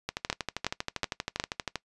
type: two click trains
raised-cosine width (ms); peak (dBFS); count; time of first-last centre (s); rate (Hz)
0.2; -9 / -13; 4 / 22; 0.3-1.399 / 0.09-1.757; 2.73 / 12.6
effects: noise-tail reverb RT60 0.1 s tail -21 dB re dry + resampled to 24000 Hz